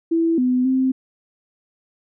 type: tone with pitch steps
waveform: sine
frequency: 330.5 / 251.9 / 261.2 Hz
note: E4 / B3 / C4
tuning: +5 / +34 / -3 cents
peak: -15 dBFS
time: 0.11-0.92 s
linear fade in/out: 10 ms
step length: 270 ms
effects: none